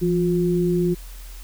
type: tone pair together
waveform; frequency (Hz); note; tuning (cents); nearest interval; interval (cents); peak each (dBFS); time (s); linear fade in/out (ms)
sine; 171.64 / 356; F3 / F4; -30 / +33; octave + minor second; 1263; -20; 0.01-0.95; 20
effects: added 42 Hz sine -35 dBFS peak until 1.43 s + white hiss -46 dBFS RMS until 1.43 s